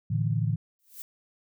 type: chord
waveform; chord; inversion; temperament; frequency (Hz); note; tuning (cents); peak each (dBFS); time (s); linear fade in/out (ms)
sine; A suspended fourth; none; equal with one note detuned; 112.25 / 146.83 / 164.81; A2 / D3 / E3; +35 / 0 / 0; -26 / -29 / -30; 0.1-0.56; 10
type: noise with exponential growth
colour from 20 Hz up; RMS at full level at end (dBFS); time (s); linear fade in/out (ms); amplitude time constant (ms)
violet; -37; 0.79-1.02; 1; 50
effects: none